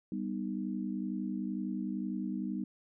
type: chord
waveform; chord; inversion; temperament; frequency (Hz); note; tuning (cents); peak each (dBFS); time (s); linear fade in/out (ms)
sine; G augmented; none; equal with one note detuned; 196 / 246.9 / 309; G3 / B3 / D#4; 0 / 0 / -12; -36 / -38 / -39; 0.12-2.64; 2
effects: none